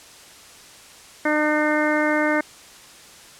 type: harmonic tone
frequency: 302.6 Hz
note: D#4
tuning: 48 cents flat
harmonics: 1 / 2 / 3 / 4 / 5 / 6 / 7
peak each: -22 / -23 / -28 / -30 / -26 / -27 / -28 dBFS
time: 1.25-2.41 s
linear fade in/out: 5 ms
effects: white hiss -45 dBFS RMS until 3.39 s + low-pass 9000 Hz 12 dB/octave